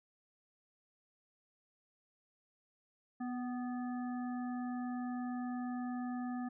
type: harmonic tone with a mistuned harmonic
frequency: 246.6 Hz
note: B3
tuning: 2 cents flat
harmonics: 1 / 3 / 5 / 7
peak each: -37 / -46 / -52 / -55 dBFS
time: 3.2-6.49 s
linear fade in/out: 10 ms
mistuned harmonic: 3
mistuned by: +27 cents
effects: none